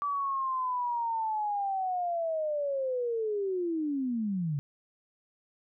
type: linear sweep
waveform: sine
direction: down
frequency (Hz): 1158 to 136.8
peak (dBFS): -28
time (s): 0.02-4.59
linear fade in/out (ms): 0
effects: none